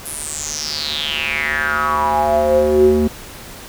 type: tone with band-pass filter sweep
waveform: square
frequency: 75.3 Hz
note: D2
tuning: 44 cents sharp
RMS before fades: -17 dBFS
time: 0.05-3.08 s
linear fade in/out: 10 ms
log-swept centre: 11000 to 280 Hz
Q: 7.1
effects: pink hiss -35 dBFS RMS until 3.68 s